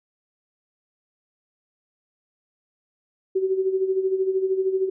sine tone with tremolo, 380.1 Hz, F#4, 47 cents sharp, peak -17 dBFS, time 3.35-4.9 s, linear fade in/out 10 ms, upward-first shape sine, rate 13 Hz, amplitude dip 65%, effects none

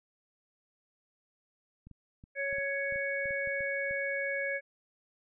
clicks, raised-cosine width 5 ms, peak -38 dBFS, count 12, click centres 1.87 / 1.913 / 2.239 / 2.528 / 2.584 / 2.924 / 2.959 / 3.257 / 3.308 / 3.474 / 3.607 / 3.91 s
harmonic tone, 556 Hz, C#5, 5 cents sharp, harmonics 1 / 3 / 4, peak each -35 / -35 / -35 dBFS, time 2.35-4.61 s, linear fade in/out 50 ms
effects none

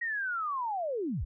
sine linear sweep, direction down, 1907 to 32 Hz, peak -30 dBFS, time 0.01-1.25 s, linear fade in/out 10 ms, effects none

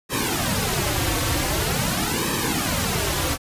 pink noise with flanger, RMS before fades -23 dBFS, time 0.09-3.38 s, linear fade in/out 50 ms, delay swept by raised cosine 1.4 to 4.9 ms, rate 0.45 Hz, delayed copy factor -0.9, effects resampled to 32000 Hz

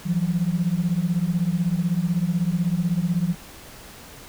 sine beating tone pair, 165.8 / 181.8 Hz, E3 / F#3, +10 / -30 cents, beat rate 16 Hz, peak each -22 dBFS, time 0.05-3.35 s, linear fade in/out 20 ms, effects tanh soft clip ceiling -12 dBFS + pink hiss -43 dBFS RMS until 4.28 s

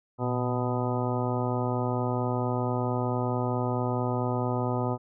harmonic tone with a mistuned harmonic, 124.5 Hz, B2, 14 cents sharp, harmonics 1 / 2 / 3 / 4 / 5 / 6 / 7 / 8 / 10, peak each -29 / -32 / -34 / -35 / -36 / -37 / -37 / -38 / -39 dBFS, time 0.18-4.98 s, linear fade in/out 50 ms, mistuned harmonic 1, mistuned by -66 cents, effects none

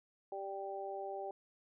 harmonic tone, 196 Hz, G3, in tune, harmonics 2 / 3 / 4, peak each -44 / -45 / -43 dBFS, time 0.32-1.31 s, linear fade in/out 2 ms, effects none

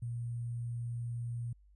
sine tone with sample-and-hold, 118.6 Hz, A#2, 30 cents sharp, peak -35 dBFS, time 0.02-1.53 s, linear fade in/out 5 ms, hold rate 8820 Hz, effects added 50 Hz sine -59 dBFS peak until 1.75 s + resampled to 22050 Hz

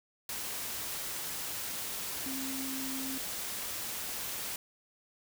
sine tone in noise, 266.3 Hz, C4, 31 cents sharp, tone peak -38 dBFS, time 2.26-3.18 s, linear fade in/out 2 ms, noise white, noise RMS -38 dBFS, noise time 0.29-4.56 s, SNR -3 dB, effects none

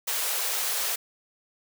white high-pass noise, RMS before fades -28 dBFS, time 0.07-0.96 s, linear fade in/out 10 ms, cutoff 420 Hz, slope 48 dB/octave, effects none

